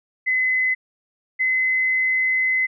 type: tone pair in turn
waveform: sine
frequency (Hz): 2030 / 2040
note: B6 / C7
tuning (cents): +47 / -44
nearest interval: unison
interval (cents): 9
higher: second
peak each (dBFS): -17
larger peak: neither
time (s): 0.26-0.75 / 1.39-2.67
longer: second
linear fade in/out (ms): 20
effects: none